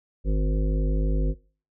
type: harmonic tone with a mistuned harmonic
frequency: 51.91 Hz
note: G#1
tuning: in tune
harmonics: 1 / 3 / 5 / 7 / 9 / 10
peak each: -20 / -30 / -34 / -37 / -39 / -40 dBFS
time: 0.24-1.35 s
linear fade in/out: 50 ms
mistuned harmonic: 1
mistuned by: -84 cents
effects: noise-tail reverb RT60 0.4 s tail -22 dB re dry